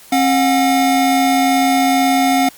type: tone pair together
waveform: square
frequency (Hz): 268.4 / 723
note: C4 / F#5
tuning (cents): +44 / -40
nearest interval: octave + perfect fourth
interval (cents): 1716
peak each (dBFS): -15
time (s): 0.12-2.49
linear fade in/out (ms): 5
effects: white hiss -42 dBFS RMS until 2.57 s + Opus 48 kbps